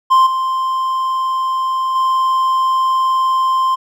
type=tone with level steps; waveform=triangle; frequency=1046.5 Hz; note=C6; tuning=in tune; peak=-5 / -13 / -10 dBFS; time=0.1-3.76 s; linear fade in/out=20 ms; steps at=0.26 / 1.95 s; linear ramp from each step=10 ms; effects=none